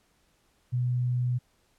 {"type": "tone", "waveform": "sine", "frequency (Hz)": 123.8, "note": "B2", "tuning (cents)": 5, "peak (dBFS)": -24, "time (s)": [0.72, 1.39], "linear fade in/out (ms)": 20, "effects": ["pink hiss -68 dBFS RMS until 1.78 s", "low-pass 12000 Hz 12 dB/octave"]}